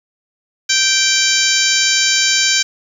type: harmonic tone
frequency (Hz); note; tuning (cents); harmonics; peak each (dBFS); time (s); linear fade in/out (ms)
781; G5; -7; 2 / 3 / 4 / 5 / 6 / 7 / 8 / 9; -20 / -20 / -20 / -20 / -20 / -20 / -20 / -20; 0.69-2.63; 10
effects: 7-bit